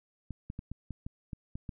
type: clicks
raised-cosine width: 5 ms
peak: -26 dBFS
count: 9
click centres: 0.307 / 0.501 / 0.591 / 0.716 / 0.907 / 1.065 / 1.332 / 1.555 / 1.692 s
effects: none